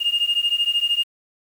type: beating tone pair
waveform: sine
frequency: 2828 / 2841 Hz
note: F7 / F7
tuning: +21 / +29 cents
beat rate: 13 Hz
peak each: -20 dBFS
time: 0-1.04 s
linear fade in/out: 20 ms
effects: tanh soft clip ceiling -12 dBFS + 7-bit